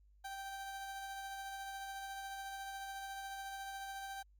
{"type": "tone with tremolo", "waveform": "30% pulse", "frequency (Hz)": 782, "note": "G5", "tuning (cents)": -4, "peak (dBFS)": -40, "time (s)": [0.24, 4.23], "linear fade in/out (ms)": 10, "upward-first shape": "sine", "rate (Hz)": 14, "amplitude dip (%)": 25, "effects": ["added 50 Hz sine -63 dBFS peak until 4.39 s", "Opus 48 kbps"]}